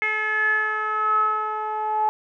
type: tone with low-pass filter sweep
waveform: 10% pulse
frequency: 430 Hz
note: A4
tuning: 40 cents flat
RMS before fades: -23 dBFS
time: 0.02-2.09 s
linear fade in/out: 0 ms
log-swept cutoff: 2100 to 880 Hz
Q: 9.9
effects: none